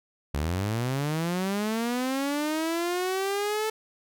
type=linear sweep; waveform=sawtooth; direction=up; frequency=67.6 to 440 Hz; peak=-22 dBFS; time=0.34-3.7 s; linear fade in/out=5 ms; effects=none